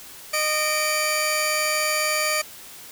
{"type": "tone pair together", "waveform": "15% pulse", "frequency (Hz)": [614, 2318], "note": ["D#5", "D7"], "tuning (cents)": [-23, -23], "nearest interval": "octave + major seventh", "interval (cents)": 2300, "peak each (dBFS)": -17, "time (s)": [0.33, 2.42], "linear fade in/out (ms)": 10, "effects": ["white hiss -42 dBFS RMS until 2.91 s"]}